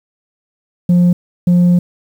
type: tone pair in turn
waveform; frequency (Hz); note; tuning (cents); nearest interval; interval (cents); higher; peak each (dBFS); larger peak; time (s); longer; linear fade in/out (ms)
sine; 176.5 / 176.5; F3 / F3; +19 / +19; unison; 0; neither; -4; neither; 0.89-1.13 / 1.47-1.79; second; 5
effects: tanh soft clip ceiling -6 dBFS + 7-bit